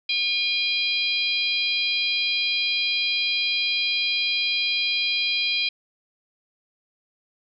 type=harmonic tone; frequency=808 Hz; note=G#5; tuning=48 cents flat; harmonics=3 / 4 / 5 / 6; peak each=-25 / -26 / -27 / -30 dBFS; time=0.09-5.69 s; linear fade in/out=5 ms; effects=none